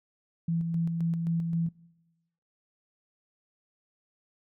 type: tone with tremolo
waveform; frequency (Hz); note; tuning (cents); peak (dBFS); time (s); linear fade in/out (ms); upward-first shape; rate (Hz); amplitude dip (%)
sine; 166.8; E3; +21; -25; 0.48-1.69; 5; square; 3.8; 35
effects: noise-tail reverb RT60 1.0 s tail -22 dB re dry